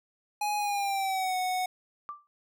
square tone with pitch glide, 833 to 737.8 Hz, G#5 to F#5, +5 to -5 cents, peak -28 dBFS, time 0.41-1.66 s, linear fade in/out 5 ms, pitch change -210 cents, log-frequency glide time 0.57-1.36 s
sine tone with exponential decay, 1174.7 Hz, D6, in tune, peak -32 dBFS, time 2.09-2.27 s, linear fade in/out 0 ms, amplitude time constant 39 ms
effects none

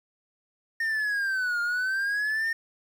triangle linear two-way sweep, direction down then up, 1834 to 1404 to 1834 Hz, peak -23 dBFS, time 0.8-2.53 s, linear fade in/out 5 ms, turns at 1.61 s, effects 9-bit

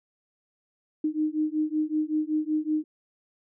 sine beating tone pair, 305.4 / 310.7 Hz, D#4 / D#4, -32 / -2 cents, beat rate 5.3 Hz, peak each -27 dBFS, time 1.04-2.84 s, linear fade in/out 5 ms, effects none

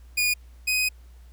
sawtooth tone pair in turn, 2451 / 2504 Hz, D#7 / D#7, -27 / +10 cents, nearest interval unison, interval 37 cents, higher second, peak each -17 / -18 dBFS, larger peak first, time 0.17-0.34 / 0.67-0.89 s, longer second, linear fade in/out 10 ms, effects added 60 Hz sine -45 dBFS peak until 1.32 s + pink hiss -62 dBFS RMS until 1.32 s

